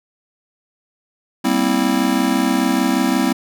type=chord; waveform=square; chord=C dominant seventh; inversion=second; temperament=just; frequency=196.22 / 235.5 / 261.6 / 327 Hz; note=G3 / Bb3 / C4 / E4; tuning=+2 / +18 / 0 / -14 cents; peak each=-23 / -22 / -19 / -22 dBFS; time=1.44-3.33 s; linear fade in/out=10 ms; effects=none